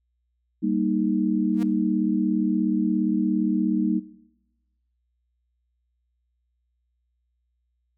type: chord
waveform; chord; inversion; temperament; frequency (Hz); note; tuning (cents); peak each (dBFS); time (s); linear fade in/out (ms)
sine; Eb major; first; equal; 196 / 233.1 / 311.1; G3 / Bb3 / Eb4; 0 / 0 / 0; -25; 0.62-4; 20
type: tone with exponential growth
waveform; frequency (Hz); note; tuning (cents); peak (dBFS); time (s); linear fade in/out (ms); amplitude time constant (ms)
sawtooth; 234.7; A#3; +12; -28; 1.52-1.63; 2; 23
effects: noise-tail reverb RT60 1.0 s tail -19 dB re dry + added 60 Hz sine -70 dBFS peak until 7.97 s